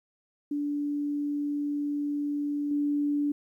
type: tone with level steps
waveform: sine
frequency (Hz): 290.5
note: D4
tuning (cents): -19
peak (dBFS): -27 / -24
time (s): 0.51-3.32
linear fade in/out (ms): 5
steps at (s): 2.71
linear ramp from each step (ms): 2
effects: 11-bit